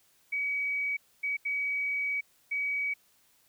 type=tone bursts at uneven times; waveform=sine; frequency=2269 Hz; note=C#7; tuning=40 cents sharp; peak=-28 dBFS; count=4; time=0.32-0.97 / 1.23-1.37 / 1.45-2.21 / 2.51-2.94 s; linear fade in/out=10 ms; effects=white hiss -66 dBFS RMS until 3.48 s